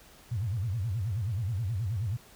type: tone with vibrato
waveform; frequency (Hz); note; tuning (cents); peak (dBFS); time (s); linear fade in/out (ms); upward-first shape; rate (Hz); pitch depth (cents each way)
sine; 104.8; G#2; +16; -28; 0.31-2.17; 10; sine; 9.4; 270
effects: pink hiss -55 dBFS RMS until 2.35 s